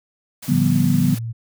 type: noise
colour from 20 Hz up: white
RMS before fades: -35 dBFS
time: 0.42-1.19 s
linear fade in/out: 10 ms
type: chord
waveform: sine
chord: G dominant seventh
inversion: second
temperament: equal with one note detuned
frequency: 146.83 / 174.61 / 196 / 245.7 Hz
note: D3 / F3 / G3 / B3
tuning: 0 / 0 / 0 / -9 cents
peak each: -19 / -20 / -22 / -19 dBFS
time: 0.48-1.15 s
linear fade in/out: 10 ms
type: tone with pitch glide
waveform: sine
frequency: 111.9 to 114.78 Hz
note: A2 to A#2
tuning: +30 to -26 cents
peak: -24 dBFS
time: 0.51-1.33 s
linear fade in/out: 20 ms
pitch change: +44 cents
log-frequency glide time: 0.89-1.13 s
effects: none